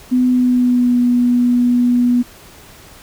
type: tone with pitch glide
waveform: sine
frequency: 251.5 to 244.2 Hz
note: B3 to B3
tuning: +32 to -19 cents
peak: -10 dBFS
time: 0.11-2.23 s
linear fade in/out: 20 ms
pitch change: -51 cents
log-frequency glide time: 0.25-0.99 s
effects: pink hiss -41 dBFS RMS until 3.02 s